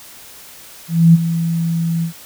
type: tone with ADSR envelope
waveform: sine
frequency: 166.3 Hz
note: E3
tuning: 16 cents sharp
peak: -3 dBFS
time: 0.88-2.13 s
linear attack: 260 ms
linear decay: 28 ms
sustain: -12 dB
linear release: 100 ms
effects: white hiss -39 dBFS RMS until 2.25 s